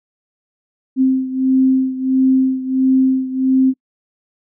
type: beating tone pair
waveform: sine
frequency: 261.6 / 263.1 Hz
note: C4 / C4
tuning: 0 / +10 cents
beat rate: 1.5 Hz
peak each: -13 / -17 dBFS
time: 0.96-3.74 s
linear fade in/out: 50 ms
effects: noise-tail reverb RT60 0.1 s tail -26 dB re dry